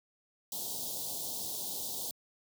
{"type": "band-stop noise", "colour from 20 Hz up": "white", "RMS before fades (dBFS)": -38, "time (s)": [0.52, 2.11], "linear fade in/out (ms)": 2, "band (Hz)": [910, 3400], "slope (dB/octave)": 48, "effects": ["high-pass 100 Hz 12 dB/octave"]}